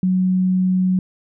sine tone, 185 Hz, F#3, in tune, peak -14 dBFS, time 0.03-0.99 s, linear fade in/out 2 ms, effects none

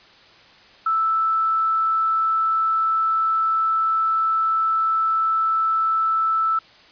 sine tone, 1318.5 Hz, E6, in tune, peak -17 dBFS, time 0.86-6.59 s, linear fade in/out 5 ms, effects white hiss -49 dBFS RMS until 6.91 s + resampled to 11025 Hz

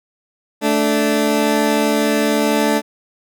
20% pulse tone pair together, 219 / 292.3 Hz, A3 / D4, -8 / -8 cents, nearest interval perfect fourth, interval 500 cents, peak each -12 dBFS, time 0.61-2.82 s, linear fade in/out 50 ms, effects none

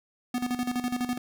square tone with tremolo, 246.9 Hz, B3, in tune, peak -26 dBFS, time 0.34-1.18 s, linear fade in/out 5 ms, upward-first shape square, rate 12 Hz, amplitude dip 70%, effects none

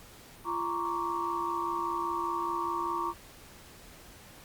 sine tone cluster, 343.6 / 934 / 1090 / 1155 Hz, F4 / A#5 / C#6 / D6, -28 / +3 / -29 / -29 cents, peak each -37 / -34 / -36 / -34 dBFS, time 0.44-3.14 s, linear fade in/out 50 ms, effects pink hiss -52 dBFS RMS until 4.44 s + Opus 48 kbps

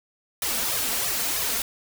white noise with flanger, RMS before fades -26 dBFS, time 0.42-1.62 s, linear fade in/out 2 ms, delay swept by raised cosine 1.6 to 4.5 ms, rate 3.1 Hz, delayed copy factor +0.95, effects none

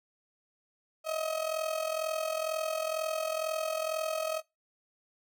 35% pulse tone with amplitude modulation, 634 Hz, D#5, 32 cents sharp, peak -26 dBFS, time 1.04-4.42 s, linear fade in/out 50 ms, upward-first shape sine, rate 42.1 Hz, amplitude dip 70%, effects noise-tail reverb RT60 0.2 s tail -21 dB re dry

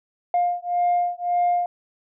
sine beating tone pair, 705 / 706.8 Hz, F5 / F5, +16 / +21 cents, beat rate 1.8 Hz, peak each -21 dBFS, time 0.34-1.66 s, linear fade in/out 2 ms, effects tanh soft clip ceiling -14 dBFS

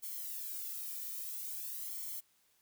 violet noise with flanger, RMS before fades -42 dBFS, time 0.02-2.21 s, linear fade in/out 20 ms, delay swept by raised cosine 0.92 to 1.67 ms, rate 0.5 Hz, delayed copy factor +0.9, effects white hiss -72 dBFS RMS until 2.61 s

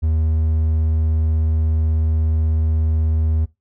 triangle tone, 79.1 Hz, D#2, 29 cents sharp, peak -13 dBFS, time 0.02-3.46 s, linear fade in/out 20 ms, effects noise-tail reverb RT60 0.2 s tail -19 dB re dry

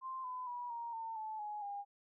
sine tone with pitch steps, 1046.5 / 1008.5 / 971.9 / 936.6 / 902.7 / 869.9 / 838.3 / 807.9 Hz, C6 / B5 / B5 / A#5 / A5 / A5 / G#5 / G#5, 0 / +36 / -28 / +8 / +44 / -20 / +16 / -48 cents, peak -40 dBFS, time 0.01-1.85 s, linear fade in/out 50 ms, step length 230 ms, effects none

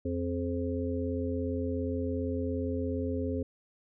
harmonic tone with a mistuned harmonic, 87.31 Hz, F2, in tune, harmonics 1 / 3 / 5 / 6, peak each -34 / -33 / -36 / -38 dBFS, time 0.05-3.43 s, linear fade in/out 5 ms, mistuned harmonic 5, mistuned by -40 cents, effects none

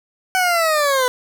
20% pulse linear sweep, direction down, 755 to 494 Hz, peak -10 dBFS, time 0.35-1.08 s, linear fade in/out 0 ms, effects none

